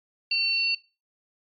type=tone pair together; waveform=sine; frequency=2729 / 4501 Hz; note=F7 / C#8; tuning=-41 / +26 cents; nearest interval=major sixth; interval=867 cents; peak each=-24 dBFS; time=0.31-0.75 s; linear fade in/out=5 ms; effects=noise-tail reverb RT60 0.3 s tail -21 dB re dry + MP3 48 kbps